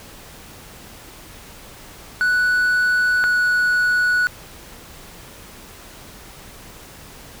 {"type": "tone pair in turn", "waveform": "triangle", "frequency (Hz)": [1480, 1470.6], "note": ["F#6", "F#6"], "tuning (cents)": [0, -11], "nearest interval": "unison", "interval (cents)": 11, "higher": "first", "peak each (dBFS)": -13, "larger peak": "neither", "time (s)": [[2.21, 3.24], [3.24, 4.27]], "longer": "neither", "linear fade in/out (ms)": 0, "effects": ["pink hiss -41 dBFS RMS until 7.4 s"]}